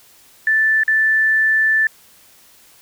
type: tone with dropouts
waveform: sine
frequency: 1760 Hz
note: A6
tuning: in tune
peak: -12 dBFS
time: 0.47-1.87 s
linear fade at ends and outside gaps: 2 ms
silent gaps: 0.835-0.879 s
effects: white hiss -49 dBFS RMS until 2.81 s